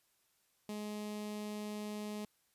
sawtooth tone with notch filter, 210 Hz, G#3, 19 cents sharp, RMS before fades -42 dBFS, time 0.69-2.25 s, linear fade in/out 2 ms, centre 1500 Hz, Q 1.6, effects white hiss -75 dBFS RMS until 2.54 s + resampled to 32000 Hz

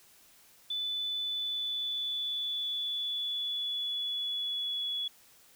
sine tone with pitch glide, 3493 to 3386 Hz, A7 to G#7, -13 to +33 cents, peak -31 dBFS, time 0.7-5.08 s, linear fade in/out 5 ms, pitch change -54 cents, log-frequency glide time 1.24-4.85 s, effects white hiss -60 dBFS RMS until 5.55 s

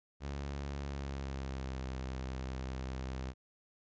sawtooth tone with pitch glide, 70.1 to 65.03 Hz, C#2 to C2, +20 to -10 cents, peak -34 dBFS, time 0.2-3.34 s, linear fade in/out 50 ms, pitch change -130 cents, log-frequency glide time 0.83-1.85 s, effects resampled to 16000 Hz

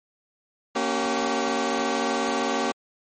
15% pulse chord, G diminished, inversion first, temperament equal with one note detuned, 233.1 / 277.2 / 383.7 Hz, Bb3 / Db4 / G4, 0 / 0 / -37 cents, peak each -21 dBFS, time 0.75-2.72 s, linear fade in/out 10 ms, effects MP3 32 kbps

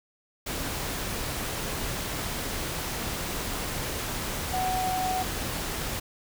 sine tone in noise, 744 Hz, F#5, 9 cents sharp, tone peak -26 dBFS, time 4.53-5.23 s, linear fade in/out 10 ms, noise pink, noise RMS -32 dBFS, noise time 0.46-6 s, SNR +3 dB, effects none

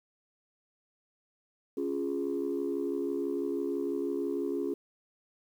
sine chord, Db major, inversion none, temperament equal, 277.2 / 349.2 / 415.3 Hz, Db4 / F4 / Ab4, 0 / 0 / 0 cents, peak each -33 dBFS, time 1.77-4.74 s, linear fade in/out 5 ms, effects tanh soft clip ceiling -23 dBFS + 10-bit

